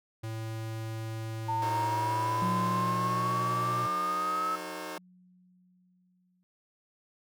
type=tone with pitch glide; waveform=square; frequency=111.5 to 120.89 Hz; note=A2 to B2; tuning=+23 to -37 cents; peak=-35 dBFS; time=0.23-3.87 s; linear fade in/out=10 ms; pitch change=+140 cents; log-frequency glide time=1.93-3.38 s
type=exponential sweep; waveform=sine; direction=up; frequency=898 to 1300 Hz; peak=-28 dBFS; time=1.48-4.56 s; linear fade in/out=10 ms
type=chord; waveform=15% pulse; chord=D# diminished seventh; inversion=none; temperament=just; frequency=311.1 / 373.4 / 448 / 537.6 Hz; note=D#4 / F#4 / A4 / C5; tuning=0 / +16 / +31 / +47 cents; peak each=-35 / -39 / -38 / -36 dBFS; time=1.62-4.98 s; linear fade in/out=2 ms
type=tone with exponential decay; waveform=sine; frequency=181.6 Hz; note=F#3; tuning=32 cents flat; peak=-29 dBFS; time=2.42-6.43 s; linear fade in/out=0 ms; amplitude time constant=870 ms
effects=none